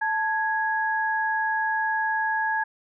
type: tone pair together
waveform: sine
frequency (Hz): 880 / 1661.2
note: A5 / G#6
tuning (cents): 0 / 0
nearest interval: major seventh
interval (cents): 1100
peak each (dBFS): -25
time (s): 0.01-2.64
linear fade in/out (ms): 10
effects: none